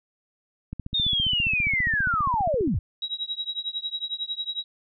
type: click train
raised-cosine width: 5 ms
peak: -20 dBFS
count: 31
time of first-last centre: 0.73-2.743 s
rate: 14.9 Hz
type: linear sweep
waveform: sine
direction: down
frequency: 3729 to 51.91 Hz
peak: -21 dBFS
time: 0.94-2.79 s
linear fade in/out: 5 ms
type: tone with tremolo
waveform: sine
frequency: 3847 Hz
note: B7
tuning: 46 cents flat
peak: -24 dBFS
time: 3.02-4.64 s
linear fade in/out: 2 ms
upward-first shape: triangle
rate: 11 Hz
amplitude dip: 100%
effects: none